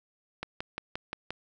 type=click train; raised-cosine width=0.3 ms; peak=-18 dBFS; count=6; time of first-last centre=0.43-1.306 s; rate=5.71 Hz; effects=none